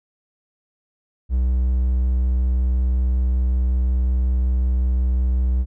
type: tone with vibrato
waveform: triangle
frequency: 62.8 Hz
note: B1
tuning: 30 cents sharp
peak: -14 dBFS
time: 1.29-5.66 s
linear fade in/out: 50 ms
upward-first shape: triangle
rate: 5.4 Hz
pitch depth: 9 cents each way
effects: none